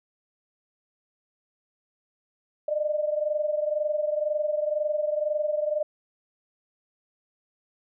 sine tone pair together, 598 / 620 Hz, D5 / D#5, +31 / -6 cents, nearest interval minor second, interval 63 cents, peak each -25 / -29 dBFS, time 2.68-5.83 s, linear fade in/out 5 ms, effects none

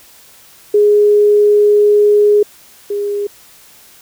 sine tone pair in turn, 415.3 / 408.4 Hz, G#4 / G#4, 0 / -29 cents, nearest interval unison, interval 29 cents, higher first, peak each -6 / -15 dBFS, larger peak first, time 0.74-2.43 / 2.9-3.27 s, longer first, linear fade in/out 5 ms, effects white hiss -43 dBFS RMS until 4.01 s

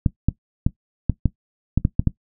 clicks, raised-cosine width 5 ms, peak -4 dBFS, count 9, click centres 0.062 / 0.286 / 0.665 / 1.097 / 1.257 / 1.776 / 1.851 / 1.995 / 2.073 s, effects noise-tail reverb RT60 0.1 s tail -17 dB re dry

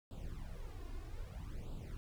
brown noise with flanger, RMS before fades -45 dBFS, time 0.11-1.97 s, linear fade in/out 0 ms, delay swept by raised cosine 0.25 to 2.85 ms, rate 0.62 Hz, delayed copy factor +0.85, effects none

